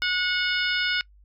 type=harmonic tone with a mistuned harmonic; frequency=730 Hz; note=F#5; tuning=24 cents flat; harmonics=2 / 3 / 4 / 5 / 6 / 7; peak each=-26 / -29 / -30 / -32 / -36 / -32 dBFS; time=0.02-1.01 s; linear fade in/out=0 ms; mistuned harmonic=5; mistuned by=-26 cents; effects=noise-tail reverb RT60 0.1 s tail -23 dB re dry + added 50 Hz sine -51 dBFS peak until 1.24 s